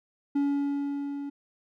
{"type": "tone with level ramp", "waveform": "triangle", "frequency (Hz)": 283, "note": "C#4", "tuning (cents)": 36, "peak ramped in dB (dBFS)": [-20, -31], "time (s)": [0.35, 1.3], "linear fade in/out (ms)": 10, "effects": []}